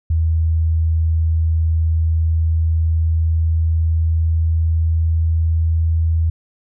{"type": "tone with pitch glide", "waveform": "sine", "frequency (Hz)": [80.8, 81.41], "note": ["E2", "E2"], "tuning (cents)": [-34, -21], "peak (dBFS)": -13, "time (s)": [0.1, 6.3], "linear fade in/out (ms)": 5, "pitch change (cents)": 13, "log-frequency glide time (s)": [1.86, 5.82], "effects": []}